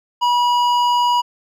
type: tone with hard clipping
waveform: sine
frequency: 970 Hz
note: B5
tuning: 31 cents flat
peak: -15 dBFS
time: 0.21-1.22 s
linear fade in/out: 20 ms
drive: 10 dB
effects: none